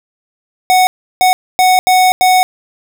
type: tone bursts at uneven times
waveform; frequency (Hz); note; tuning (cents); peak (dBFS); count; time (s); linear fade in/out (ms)
square; 740; F#5; 0; -7; 5; 0.7-0.87 / 1.21-1.33 / 1.59-1.79 / 1.87-2.12 / 2.21-2.43; 0
effects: none